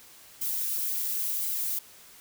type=noise with flanger; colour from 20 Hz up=violet; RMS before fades=-30 dBFS; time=0.41-1.79 s; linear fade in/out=5 ms; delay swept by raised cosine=1.1 to 4.6 ms; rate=0.94 Hz; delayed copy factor=-0.5; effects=white hiss -52 dBFS RMS until 2.2 s